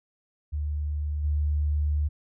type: tone with level steps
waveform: sine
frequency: 74.3 Hz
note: D2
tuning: 21 cents sharp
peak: -26 / -22 dBFS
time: 0.52-2.09 s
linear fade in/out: 20 ms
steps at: 1.23 s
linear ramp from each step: 20 ms
effects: none

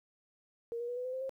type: tone with pitch steps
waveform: sine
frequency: 466.7 / 477.1 / 487.6 / 498.5 / 509.5 / 520.8 / 532.4 Hz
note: A#4 / A#4 / B4 / B4 / C5 / C5 / C5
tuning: +2 / +40 / -22 / +16 / -46 / -8 / +30 cents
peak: -35 dBFS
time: 0.72-1.294 s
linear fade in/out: 0 ms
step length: 82 ms
effects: 12-bit

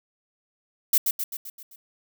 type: noise with echo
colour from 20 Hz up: violet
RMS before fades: -18 dBFS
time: 0.93-0.98 s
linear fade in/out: 5 ms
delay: 130 ms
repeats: 6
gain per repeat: -5 dB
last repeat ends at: 1.76 s
effects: none

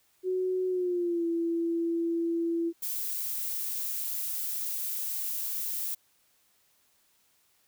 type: tone with pitch glide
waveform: sine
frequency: 370 to 335.4 Hz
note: F#4 to E4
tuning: 0 to +30 cents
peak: -26 dBFS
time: 0.23-2.73 s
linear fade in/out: 50 ms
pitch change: -170 cents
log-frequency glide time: 0.68-1.26 s
type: noise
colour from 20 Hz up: violet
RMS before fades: -33 dBFS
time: 2.82-5.95 s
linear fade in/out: 10 ms
effects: white hiss -68 dBFS RMS until 7.67 s

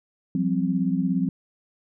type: chord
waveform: sine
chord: F suspended second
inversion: none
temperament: equal with one note detuned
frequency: 174.61 / 191.63 / 261.6 Hz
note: F3 / G3 / C4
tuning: 0 / -39 / 0 cents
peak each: -25 dBFS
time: 0.35-1.29 s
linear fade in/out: 2 ms
effects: none

